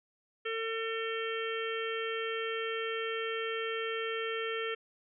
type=harmonic tone; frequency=450 Hz; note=A4; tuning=39 cents sharp; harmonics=1 / 3 / 4 / 5 / 6 / 7; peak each=-35 / -40 / -41 / -42 / -43 / -43 dBFS; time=0.45-4.75 s; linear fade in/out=10 ms; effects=none